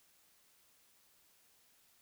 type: silence
effects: white hiss -69 dBFS RMS until 2.01 s